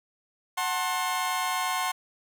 sawtooth chord, F# diminished, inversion none, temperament just, 740 / 888 / 1065.6 Hz, F#5 / A5 / C6, 0 / +16 / +31 cents, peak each -27 / -30 / -25 dBFS, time 0.57-1.92 s, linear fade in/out 10 ms, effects none

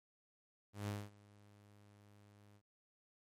sawtooth tone with ADSR envelope, 102.8 Hz, G#2, 17 cents flat, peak -34 dBFS, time 0.73-2.62 s, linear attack 150 ms, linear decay 220 ms, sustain -24 dB, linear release 65 ms, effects MP3 64 kbps

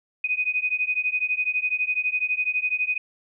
sine beating tone pair, 2490 / 2502 Hz, D#7 / D#7, +1 / +9 cents, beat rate 12 Hz, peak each -25 dBFS, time 0.24-2.98 s, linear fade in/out 5 ms, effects none

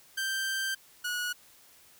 sawtooth tone pair in turn, 1568 / 1458.4 Hz, G6 / F#6, 0 / -25 cents, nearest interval minor second, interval 125 cents, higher first, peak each -26 / -27 dBFS, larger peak first, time 0.17-0.75 / 1.04-1.33 s, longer first, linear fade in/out 10 ms, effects white hiss -58 dBFS RMS until 1.99 s

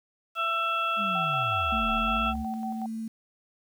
harmonic tone, 667 Hz, E5, 20 cents sharp, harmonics 1 / 2 / 4 / 5, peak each -36 / -26 / -32 / -37 dBFS, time 0.35-2.34 s, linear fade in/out 50 ms
sine linear two-way sweep, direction down then up, 214.4 to 33.66 to 74.9 Hz, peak -33 dBFS, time 0.96-2.46 s, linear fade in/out 50 ms, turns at 1.91 s
sine tone with tremolo, 763 Hz, G5, 47 cents flat, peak -32 dBFS, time 1.15-2.86 s, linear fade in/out 2 ms, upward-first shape square, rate 5.4 Hz, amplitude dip 55%
sine tone with vibrato, 223.2 Hz, A3, 25 cents sharp, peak -31 dBFS, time 1.72-3.08 s, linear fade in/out 5 ms, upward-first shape sine, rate 19 Hz, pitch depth 13 cents each way
effects 9-bit

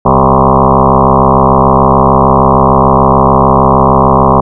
sine tone with frequency modulation, 594 Hz, D5, 20 cents sharp, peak -3 dBFS, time 0.05-4.41 s, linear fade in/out 10 ms, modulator 66.7 Hz, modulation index 7.8, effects none

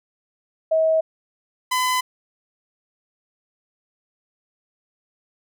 sine / sawtooth tone pair in turn, 640 / 1011 Hz, D#5 / B5, +49 / +40 cents, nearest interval minor sixth, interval 791 cents, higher second, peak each -15 dBFS, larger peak neither, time 0.71-1.01 / 1.71-2.01 s, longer neither, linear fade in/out 10 ms, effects none

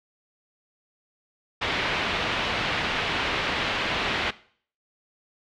white low-pass noise, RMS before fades -27 dBFS, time 1.61-4.31 s, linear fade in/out 10 ms, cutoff 3300 Hz, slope 24 dB/octave, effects noise-tail reverb RT60 0.5 s tail -18 dB re dry

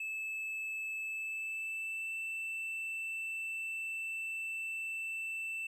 triangle tone with pitch glide, 2614 to 2661 Hz, E7 to E7, -15 to +16 cents, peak -35 dBFS, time 0-5.67 s, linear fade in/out 5 ms, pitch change +31 cents, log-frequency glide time 1-2.15 s, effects none

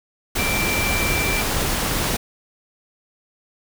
sine tone in noise, 2349 Hz, D7, in tune, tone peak -23 dBFS, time 0.38-1.42 s, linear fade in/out 10 ms, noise pink, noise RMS -22 dBFS, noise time 0.35-2.17 s, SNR -4 dB, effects none

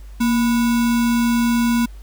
sine tone with sample-and-hold, 234.6 Hz, A#3, 11 cents sharp, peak -14 dBFS, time 0.2-1.86 s, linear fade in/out 10 ms, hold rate 1225 Hz, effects added 50 Hz sine -34 dBFS peak until 2.02 s + pink hiss -53 dBFS RMS until 2.02 s

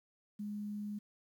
sine tone, 207.5 Hz, G#3, 1 cent flat, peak -38 dBFS, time 0.39-0.99 s, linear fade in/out 10 ms, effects 11-bit

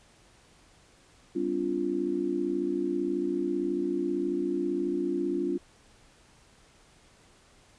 sine tone cluster, 196.6 / 254.9 / 289.6 / 347.8 Hz, G3 / C4 / D4 / F4, +5 / -45 / -24 / -7 cents, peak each -37 / -36 / -31 / -29 dBFS, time 1.35-5.58 s, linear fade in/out 10 ms, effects pink hiss -59 dBFS RMS until 7.78 s + resampled to 22050 Hz

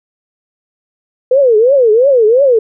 sine tone with vibrato, 489.7 Hz, B4, 15 cents flat, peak -5 dBFS, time 1.31-2.59 s, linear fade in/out 5 ms, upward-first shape triangle, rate 2.9 Hz, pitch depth 290 cents each way, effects none

